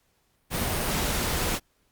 pink noise, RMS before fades -27 dBFS, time 0.5-1.6 s, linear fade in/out 50 ms, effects pink hiss -69 dBFS RMS until 1.91 s + Opus 48 kbps

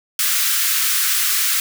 white high-pass noise, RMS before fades -18 dBFS, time 0.19-1.6 s, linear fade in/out 2 ms, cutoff 1200 Hz, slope 48 dB/octave, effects none

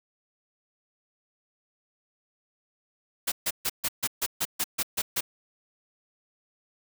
white noise bursts, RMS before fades -27 dBFS, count 11, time 3.27-5.209 s, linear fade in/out 10 ms, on 49 ms, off 140 ms, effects none

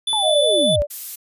square tone, 3486 Hz, A7, 17 cents flat, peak -19 dBFS, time 0.07-0.76 s, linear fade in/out 5 ms
sine linear sweep, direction down, 892 to 44.86 Hz, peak -21 dBFS, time 0.13-0.82 s, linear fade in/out 0 ms
sine tone with vibrato, 603 Hz, D5, 46 cents sharp, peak -16 dBFS, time 0.22-0.87 s, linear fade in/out 50 ms, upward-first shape sine, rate 4.5 Hz, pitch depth 66 cents each way
violet noise, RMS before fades -28 dBFS, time 0.9-1.16 s, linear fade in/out 10 ms
effects resampled to 32000 Hz

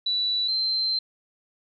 sine tone pair in turn, 3951 / 4115 Hz, B7 / C8, 0 / -30 cents, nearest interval minor second, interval 70 cents, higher second, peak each -22 dBFS, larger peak neither, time 0.06-0.48 / 0.48-0.99 s, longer second, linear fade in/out 5 ms, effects none

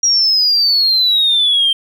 triangle exponential sweep, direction down, 5710 to 3136 Hz, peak -7 dBFS, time 0.03-1.73 s, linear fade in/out 5 ms, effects tanh soft clip ceiling -7 dBFS

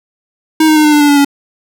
square tone with pitch steps, 315.2 / 310.3 / 305.5 / 300.8 / 296.1 / 291.6 / 287 / 282.6 Hz, D#4 / D#4 / D#4 / D4 / D4 / D4 / D4 / C#4, +23 / -5 / -32 / +42 / +14 / -12 / -40 / +34 cents, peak -6 dBFS, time 0.6-1.248 s, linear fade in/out 5 ms, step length 81 ms, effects none

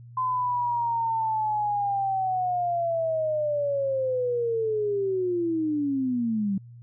sine linear sweep, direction down, 1028 to 190.2 Hz, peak -23 dBFS, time 0.17-6.58 s, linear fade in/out 5 ms, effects added 119 Hz sine -43 dBFS peak until 6.82 s

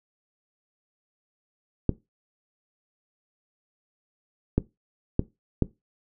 clicks, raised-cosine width 3 ms, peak -7 dBFS, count 4, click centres 1.893 / 4.58 / 5.194 / 5.623 s, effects noise-tail reverb RT60 0.2 s tail -18 dB re dry

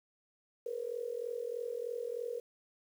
sine tone with amplitude modulation, 476.4 Hz, A#4, 38 cents sharp, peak -32 dBFS, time 0.66-2.4 s, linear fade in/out 5 ms, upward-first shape sine, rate 43.2 Hz, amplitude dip 85%, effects 10-bit

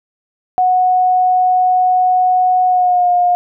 sine tone with pitch glide, 735 to 712.4 Hz, F#5 to F5, -12 to +34 cents, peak -9 dBFS, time 0.58-3.35 s, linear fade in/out 0 ms, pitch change -54 cents, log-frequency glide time 2.66-3.1 s, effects none

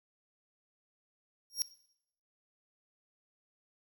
sawtooth tone with exponential growth, 5588 Hz, F8, in tune, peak -23 dBFS, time 1.5-1.62 s, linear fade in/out 0 ms, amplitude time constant 25 ms, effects noise-tail reverb RT60 0.7 s tail -18 dB re dry

